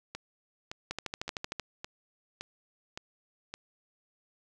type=two click trains; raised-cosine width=0.2 ms; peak=-21 / -17 dBFS; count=7 / 10; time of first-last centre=0.15-3.54 / 0.91-1.597 s; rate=1.77 / 13.1 Hz; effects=none